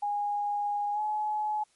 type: tone with pitch glide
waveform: sine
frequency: 822 to 849 Hz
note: G#5 to G#5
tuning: -18 to +38 cents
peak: -27 dBFS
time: 0.02-1.64 s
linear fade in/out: 10 ms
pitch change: +56 cents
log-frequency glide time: 0.93-1 s
effects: white hiss -67 dBFS RMS until 1.75 s + MP3 48 kbps